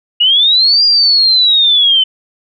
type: linear two-way sweep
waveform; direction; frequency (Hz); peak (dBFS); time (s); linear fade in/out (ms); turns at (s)
sine; up then down; 2842 to 4841 to 3034; -6; 0.2-2.04; 10; 0.84
effects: none